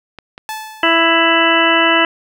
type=clicks; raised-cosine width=0.3 ms; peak=-17 dBFS; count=2; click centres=0.187 / 0.379 s
type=tone with exponential decay; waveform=sawtooth; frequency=870 Hz; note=A5; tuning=20 cents flat; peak=-17 dBFS; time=0.49-1.32 s; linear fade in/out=0 ms; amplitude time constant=180 ms
type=harmonic tone; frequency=330.9 Hz; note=E4; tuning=7 cents sharp; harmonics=1 / 2 / 3 / 4 / 5 / 6 / 8 / 9; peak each=-18 / -18 / -18 / -18 / -18 / -18 / -18 / -18 dBFS; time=0.83-2.05 s; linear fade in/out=2 ms
effects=none